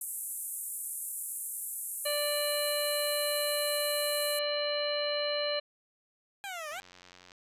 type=band-pass noise; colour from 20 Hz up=white; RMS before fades=-38 dBFS; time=0.01-4.39 s; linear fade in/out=2 ms; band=8200 to 13000 Hz; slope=48 dB/octave
type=harmonic tone; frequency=587.3 Hz; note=D5; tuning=in tune; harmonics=1 / 2 / 3 / 4 / 5 / 7; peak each=-31 / -42 / -41 / -42 / -38 / -35 dBFS; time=2.05-5.6 s; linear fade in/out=10 ms
type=exponential two-way sweep; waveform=15% pulse; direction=down then up; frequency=818 to 582 to 813 Hz; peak=-31 dBFS; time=6.44-6.8 s; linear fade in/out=0 ms; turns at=6.7 s
type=click train; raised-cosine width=0.2 ms; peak=-35 dBFS; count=55; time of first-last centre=6.72-7.319 s; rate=90.2 Hz
effects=resampled to 32000 Hz